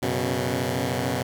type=chord; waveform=10% pulse; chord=F# suspended fourth; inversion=none; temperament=equal with one note detuned; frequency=92.5 / 123.47 / 136.84 Hz; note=F#2 / B2 / C#3; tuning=0 / 0 / -22 cents; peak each=-22 / -18 / -21 dBFS; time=0.02-1.23 s; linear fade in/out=10 ms; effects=none